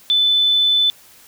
sine tone, 3508 Hz, A7, 6 cents flat, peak -12 dBFS, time 0.1-0.9 s, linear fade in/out 0 ms, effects white hiss -47 dBFS RMS until 1.27 s

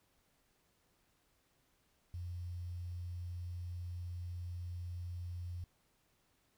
sine tone with quantisation, 88 Hz, F2, 14 cents sharp, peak -40 dBFS, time 2.14-5.64 s, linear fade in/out 0 ms, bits 11, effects pink hiss -75 dBFS RMS until 6.57 s

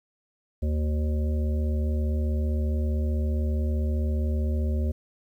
harmonic tone with a mistuned harmonic, 75.3 Hz, D2, 44 cents sharp, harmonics 1 / 3 / 5 / 7 / 8, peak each -23 / -33 / -39 / -41 / -43 dBFS, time 0.62-4.92 s, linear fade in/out 10 ms, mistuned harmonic 3, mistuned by +26 cents, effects 10-bit

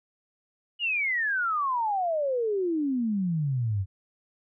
sine exponential sweep, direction down, 2931 to 91.6 Hz, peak -24 dBFS, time 0.79-3.86 s, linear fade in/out 50 ms, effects none

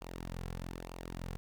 sawtooth tone with flanger, 43.53 Hz, F1, 5 cents flat, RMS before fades -43 dBFS, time 0.01-1.37 s, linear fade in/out 0 ms, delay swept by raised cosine 0.53 to 3.33 ms, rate 1.1 Hz, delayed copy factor -0.65, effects 12-bit

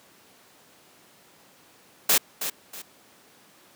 white noise with echo, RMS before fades -19 dBFS, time 2.09-2.18 s, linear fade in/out 5 ms, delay 320 ms, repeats 2, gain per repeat -10 dB, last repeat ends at 2.82 s, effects pink hiss -55 dBFS RMS until 3.75 s + high-pass 200 Hz 12 dB/octave

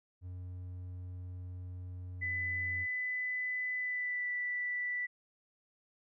triangle tone, 90.4 Hz, F#2, 40 cents flat, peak -39 dBFS, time 0.21-2.87 s, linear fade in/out 50 ms
sine tone with pitch glide, 2002 to 1971 Hz, B6 to B6, +23 to -4 cents, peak -33 dBFS, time 2.21-5.07 s, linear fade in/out 20 ms, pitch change -27 cents, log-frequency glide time 3.78-4.29 s
effects none

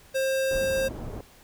square tone, 532 Hz, C5, 29 cents sharp, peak -24 dBFS, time 0.14-0.89 s, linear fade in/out 20 ms
pink low-pass noise, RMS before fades -36 dBFS, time 0.51-1.21 s, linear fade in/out 2 ms, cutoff 650 Hz, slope 12 dB/octave
effects pink hiss -54 dBFS RMS until 1.43 s

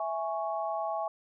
sine chord, C# minor, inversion first, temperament equal, 659.3 / 830.6 / 1108.7 Hz, E5 / G#5 / C#6, 0 / 0 / 0 cents, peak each -33 / -34 / -37 dBFS, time 0-1.08 s, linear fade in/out 2 ms, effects none

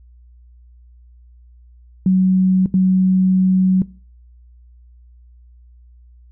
sine tone bursts at uneven times, 186.8 Hz, F#3, 17 cents sharp, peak -10 dBFS, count 2, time 2.06-2.66 / 2.74-3.82 s, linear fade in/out 2 ms, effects noise-tail reverb RT60 0.4 s tail -21 dB re dry + added 60 Hz sine -43 dBFS peak until 6.31 s

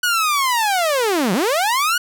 sawtooth linear two-way sweep, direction down then up, 1480 to 169.7 to 1480 Hz, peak -12 dBFS, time 0.03-1.98 s, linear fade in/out 5 ms, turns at 1.33 s, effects none

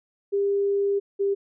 sine tone pair in turn, 400.1 / 397.6 Hz, G4 / G4, +35 / +25 cents, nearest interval unison, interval 10 cents, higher first, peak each -20 dBFS, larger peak neither, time 0.32-1 / 1.19-1.35 s, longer first, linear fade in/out 20 ms, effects none

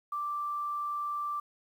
sine tone with quantisation, 1174.7 Hz, D6, in tune, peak -31 dBFS, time 0.12-1.4 s, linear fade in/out 5 ms, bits 10, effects none

